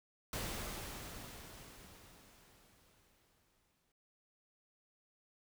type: noise with exponential decay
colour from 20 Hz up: pink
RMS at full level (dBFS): -40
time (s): 0.33-3.92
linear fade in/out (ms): 2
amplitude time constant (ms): 780
effects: none